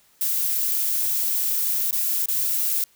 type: noise with dropouts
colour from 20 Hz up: violet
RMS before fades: -23 dBFS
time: 0.21-2.84 s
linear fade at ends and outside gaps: 2 ms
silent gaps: 1.91-1.927 / 2.259-2.284 s
effects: white hiss -59 dBFS RMS until 2.95 s